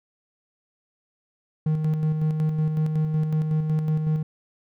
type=tone with tremolo; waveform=triangle; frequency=155.56 Hz; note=D#3; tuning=in tune; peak=-17 dBFS; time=1.66-4.23 s; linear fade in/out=5 ms; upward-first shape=square; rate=5.4 Hz; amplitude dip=40%; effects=none